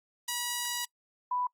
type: tone pair in turn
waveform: 5% pulse / sine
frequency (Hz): 967 / 990.7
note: B5 / B5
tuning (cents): -37 / +5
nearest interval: unison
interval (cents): 42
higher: second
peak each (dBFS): -19 / -28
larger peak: first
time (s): 0.28-0.85 / 1.31-1.47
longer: first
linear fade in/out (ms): 5
effects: noise-tail reverb RT60 0.1 s tail -24 dB re dry + Opus 24 kbps